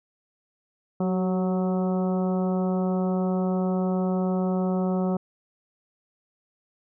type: harmonic tone with a mistuned harmonic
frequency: 184.6 Hz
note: F#3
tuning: 4 cents flat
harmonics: 1 / 2 / 3 / 4 / 5 / 6 / 7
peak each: -23 / -30 / -32 / -35 / -41 / -44 / -42 dBFS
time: 1-5.17 s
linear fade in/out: 5 ms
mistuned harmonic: 2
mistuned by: +30 cents
effects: none